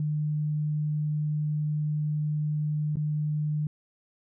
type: tone with dropouts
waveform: sine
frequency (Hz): 150.9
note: D3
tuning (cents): +47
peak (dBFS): -25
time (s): 0-3.67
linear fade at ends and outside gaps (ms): 2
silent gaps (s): 2.957-2.969
effects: none